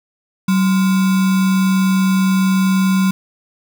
sine tone with sample-and-hold, 189.5 Hz, F#3, 42 cents sharp, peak -11 dBFS, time 0.48-3.11 s, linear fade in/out 5 ms, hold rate 1225 Hz, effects none

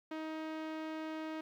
sawtooth tone, 315.1 Hz, D#4, 22 cents sharp, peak -35 dBFS, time 0.11-1.41 s, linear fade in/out 5 ms, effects low-pass 3000 Hz 12 dB/octave + 12-bit

